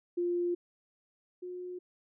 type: tone pair in turn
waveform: sine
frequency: 350 / 360.5 Hz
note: F4 / F#4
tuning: +4 / -45 cents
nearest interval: minor second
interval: 51 cents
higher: second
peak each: -28 / -38 dBFS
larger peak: first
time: 0.17-0.55 / 1.42-1.79 s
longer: first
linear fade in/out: 10 ms
effects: none